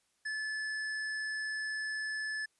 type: tone with hard clipping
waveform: sine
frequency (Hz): 1732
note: A6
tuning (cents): -28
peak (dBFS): -36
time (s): 0.25-2.46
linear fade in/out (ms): 10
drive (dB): 10
effects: white hiss -75 dBFS RMS until 2.59 s + resampled to 24000 Hz